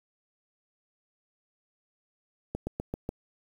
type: slowing click train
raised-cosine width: 2 ms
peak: -18 dBFS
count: 5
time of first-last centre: 2.55-3.091 s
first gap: 120 ms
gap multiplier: 1.08
effects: 8-bit